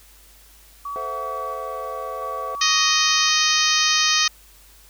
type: tone with tremolo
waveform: sine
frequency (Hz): 1138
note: C#6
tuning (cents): +45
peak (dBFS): -27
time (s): 0.85-3.29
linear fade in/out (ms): 5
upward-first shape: square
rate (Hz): 0.73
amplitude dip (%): 30
type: chord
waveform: triangle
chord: F# half-diminished seventh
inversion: first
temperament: equal with one note detuned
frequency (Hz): 440 / 517.8 / 659.3 / 740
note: A4 / C5 / E5 / F#5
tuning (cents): 0 / -18 / 0 / 0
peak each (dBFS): -35 / -31 / -33 / -36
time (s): 0.96-2.55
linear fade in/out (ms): 0
type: harmonic tone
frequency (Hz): 622.3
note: D#5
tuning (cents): 0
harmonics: 2 / 3 / 4 / 5 / 6 / 7 / 8 / 9 / 10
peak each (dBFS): -25 / -25 / -25 / -25 / -25 / -25 / -25 / -25 / -25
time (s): 2.61-4.28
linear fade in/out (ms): 5
effects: added 50 Hz sine -51 dBFS peak until 4.89 s + white hiss -51 dBFS RMS until 4.89 s